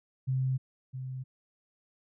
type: tone pair in turn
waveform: sine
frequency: 130.81 / 129.91 Hz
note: C3 / C3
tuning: 0 / -12 cents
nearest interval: unison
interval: 12 cents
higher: first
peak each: -26 / -35 dBFS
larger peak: first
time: 0.27-0.58 / 0.93-1.24 s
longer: neither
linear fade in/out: 20 ms
effects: none